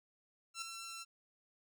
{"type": "tone with ADSR envelope", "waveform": "10% pulse", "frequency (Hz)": 1349, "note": "E6", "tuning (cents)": 40, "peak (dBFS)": -30, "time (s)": [0.54, 1.05], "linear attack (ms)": 79, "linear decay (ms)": 4, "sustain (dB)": -7, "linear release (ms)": 29, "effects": []}